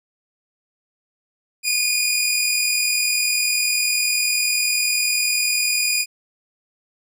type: tone pair together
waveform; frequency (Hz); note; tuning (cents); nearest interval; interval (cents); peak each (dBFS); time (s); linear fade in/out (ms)
15% pulse; 2430 / 2470; D#7 / D#7; -42 / -13; unison; 29; -14; 1.63-6.06; 50
effects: none